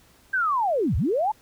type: linear two-way sweep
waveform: sine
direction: down then up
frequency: 1604 to 55 to 900 Hz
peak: -20 dBFS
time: 0.33-1.32 s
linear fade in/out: 10 ms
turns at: 0.96 s
effects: pink hiss -57 dBFS RMS until 1.41 s